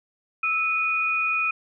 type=tone pair together; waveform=sine; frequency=1309 / 2471 Hz; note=E6 / D#7; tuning=-13 / -13 cents; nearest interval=major seventh; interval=1100 cents; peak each=-27 / -22 dBFS; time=0.43-1.51 s; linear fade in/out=5 ms; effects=none